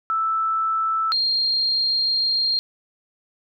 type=tone pair in turn; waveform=sine; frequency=1318.5 / 4211 Hz; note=E6 / C8; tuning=0 / +10 cents; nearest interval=octave + minor sixth; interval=2010 cents; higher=second; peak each=-19 / -18 dBFS; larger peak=second; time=0.1-1.12 / 1.12-2.59 s; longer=second; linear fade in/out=0 ms; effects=none